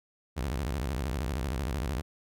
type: tone with vibrato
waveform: sawtooth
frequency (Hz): 66.1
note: C2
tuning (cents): +18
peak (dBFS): -26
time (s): 0.36-2.02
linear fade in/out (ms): 20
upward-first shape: square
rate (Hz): 13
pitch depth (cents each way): 250
effects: none